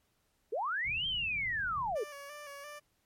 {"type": "linear two-way sweep", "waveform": "sine", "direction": "up then down", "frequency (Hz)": [379.5, 3199, 379.5], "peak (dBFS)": -31, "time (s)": [0.52, 2.04], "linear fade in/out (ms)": 10, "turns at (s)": 1.07}
{"type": "low-pass noise", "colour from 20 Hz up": "white", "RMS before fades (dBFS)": -49, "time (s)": [0.83, 1.97], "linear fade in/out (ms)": 50, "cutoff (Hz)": 160, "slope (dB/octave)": 24}
{"type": "tone with vibrato", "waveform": "15% pulse", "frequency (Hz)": 577, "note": "D5", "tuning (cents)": -31, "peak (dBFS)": -38, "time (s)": [1.95, 2.8], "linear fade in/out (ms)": 20, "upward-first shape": "square", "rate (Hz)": 2.9, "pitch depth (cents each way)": 40}
{"effects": ["pink hiss -75 dBFS RMS until 3.05 s", "MP3 64 kbps"]}